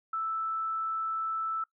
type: tone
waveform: sine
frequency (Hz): 1318.5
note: E6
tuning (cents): 0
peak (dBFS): -29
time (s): 0.13-1.64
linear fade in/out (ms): 5
effects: noise-tail reverb RT60 0.1 s tail -20 dB re dry